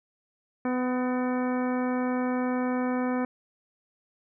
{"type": "harmonic tone with a mistuned harmonic", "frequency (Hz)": 251.2, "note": "B3", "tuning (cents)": 30, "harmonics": [1, 2, 3, 4, 5, 6, 7, 9], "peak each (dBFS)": [-26, -32, -36, -38, -40, -42, -43, -45], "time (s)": [0.65, 3.25], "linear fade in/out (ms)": 2, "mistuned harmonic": 7, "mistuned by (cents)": 30, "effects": []}